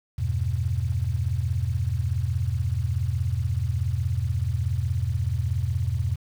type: chord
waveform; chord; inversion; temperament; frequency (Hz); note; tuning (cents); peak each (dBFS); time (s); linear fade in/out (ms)
sine; E minor; none; just; 82.41 / 98.89 / 123.61; E2 / G2 / B2; 0 / +16 / +2; -27; 0.18-6.16; 10
effects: 8-bit